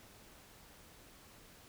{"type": "silence", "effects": ["pink hiss -59 dBFS RMS until 1.68 s"]}